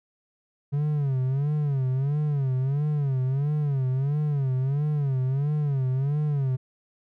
triangle tone with vibrato, 139.4 Hz, C#3, 10 cents sharp, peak -20 dBFS, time 0.72-6.57 s, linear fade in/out 20 ms, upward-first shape sine, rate 1.5 Hz, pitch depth 140 cents each way, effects none

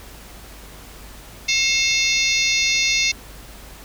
harmonic tone with a mistuned harmonic, 719 Hz, F#5, 50 cents flat, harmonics 3 / 4 / 5 / 6 / 7 / 8 / 9, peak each -22 / -23 / -24 / -25 / -25 / -26 / -27 dBFS, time 1.48-3.12 s, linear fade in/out 10 ms, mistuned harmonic 4, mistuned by -130 cents, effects added 50 Hz sine -42 dBFS peak until 3.84 s + pink hiss -42 dBFS RMS until 3.84 s

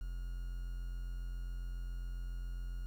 triangle tone with quantisation, 43.65 Hz, F1, in tune, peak -36 dBFS, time 0.01-2.86 s, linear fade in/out 0 ms, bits 10, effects none

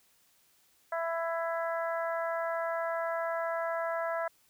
harmonic tone, 332.2 Hz, E4, 13 cents sharp, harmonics 2 / 3 / 4 / 5 / 6, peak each -32 / -38 / -38 / -40 / -46 dBFS, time 0.92-4.28 s, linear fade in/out 5 ms, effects white hiss -67 dBFS RMS until 4.49 s

